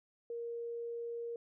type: tone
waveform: sine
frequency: 468.6 Hz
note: A#4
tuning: 9 cents sharp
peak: -38 dBFS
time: 0.3-1.36 s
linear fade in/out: 2 ms
effects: none